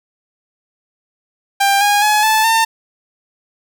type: tone with pitch steps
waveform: sawtooth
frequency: 794 / 819.6 / 846.1 / 873.4 / 901.6 Hz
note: G5 / G#5 / G#5 / A5 / A5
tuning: +22 / -23 / +32 / -13 / +42 cents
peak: -7 dBFS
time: 1.6-2.65 s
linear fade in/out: 10 ms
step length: 210 ms
effects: none